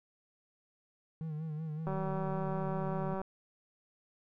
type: tone with vibrato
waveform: triangle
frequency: 156.1 Hz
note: D#3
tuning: 6 cents sharp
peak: -34 dBFS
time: 1.21-3.14 s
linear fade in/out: 0 ms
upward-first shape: sine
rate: 5.3 Hz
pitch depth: 62 cents each way
type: click train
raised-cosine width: 1 ms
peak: -25 dBFS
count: 258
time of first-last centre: 1.87-3.216 s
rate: 191 Hz
effects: none